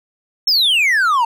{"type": "exponential sweep", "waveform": "triangle", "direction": "down", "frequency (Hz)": [5470, 894], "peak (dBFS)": -10, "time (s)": [0.47, 1.25], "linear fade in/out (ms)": 5, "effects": []}